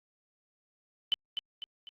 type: tone with echo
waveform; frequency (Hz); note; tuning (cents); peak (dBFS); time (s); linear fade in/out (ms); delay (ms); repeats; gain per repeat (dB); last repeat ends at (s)
sine; 3028; F#7; +39; -23; 1.12-1.14; 0; 250; 3; -7; 1.89
effects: Opus 48 kbps